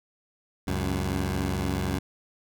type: tone pair together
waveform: 15% pulse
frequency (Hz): 69.3 / 93.67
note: C#2 / F#2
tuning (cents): 0 / +22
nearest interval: perfect fourth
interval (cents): 522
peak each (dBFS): -23 / -22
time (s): 0.67-1.99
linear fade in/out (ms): 10
effects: none